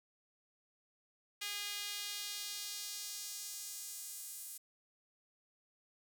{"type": "tone with high-pass filter sweep", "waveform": "sawtooth", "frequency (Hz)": 409.5, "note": "G#4", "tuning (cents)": -24, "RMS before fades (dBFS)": -44, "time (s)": [1.41, 4.58], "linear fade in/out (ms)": 10, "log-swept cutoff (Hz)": [2700, 9500], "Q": 1.2, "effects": []}